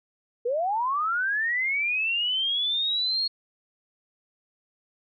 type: linear sweep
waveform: sine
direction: up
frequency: 454.4 to 4325 Hz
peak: -23 dBFS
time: 0.45-3.28 s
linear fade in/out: 10 ms
effects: none